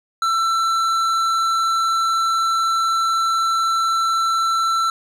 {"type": "tone with tanh clipping", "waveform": "triangle", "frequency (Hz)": 1338, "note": "E6", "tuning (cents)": 25, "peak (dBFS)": -18, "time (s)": [0.22, 4.9], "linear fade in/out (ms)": 2, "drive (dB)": 16, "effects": []}